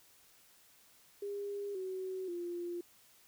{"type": "tone with pitch steps", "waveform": "sine", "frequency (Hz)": [404.7, 375.4, 348.3], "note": ["G#4", "F#4", "F4"], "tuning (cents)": [-45, 25, -5], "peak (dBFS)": -37, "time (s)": [1.22, 2.81], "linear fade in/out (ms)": 5, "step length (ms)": 530, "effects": ["white hiss -64 dBFS RMS until 3.27 s"]}